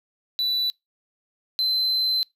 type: tone pair in turn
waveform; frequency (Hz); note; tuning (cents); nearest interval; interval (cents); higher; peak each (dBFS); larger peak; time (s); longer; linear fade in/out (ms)
triangle; 3969 / 4071; B7 / C8; +8 / -48; unison; 44; second; -20 / -19; second; 0.39-0.7 / 1.59-2.23; second; 0
effects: noise-tail reverb RT60 0.2 s tail -26 dB re dry